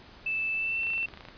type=tone with pitch glide; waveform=sine; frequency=2637 to 2686 Hz; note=E7 to E7; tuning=0 to +32 cents; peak=-27 dBFS; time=0.26-1.06 s; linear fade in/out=5 ms; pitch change=+32 cents; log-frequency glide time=0.54-0.8 s
type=clicks; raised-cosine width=0.3 ms; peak=-28 dBFS; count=12; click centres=0.833 / 0.869 / 0.903 / 0.935 / 0.98 / 1.03 / 1.086 / 1.138 / 1.174 / 1.208 / 1.252 / 1.286 s
effects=pink hiss -51 dBFS RMS until 1.37 s + resampled to 11025 Hz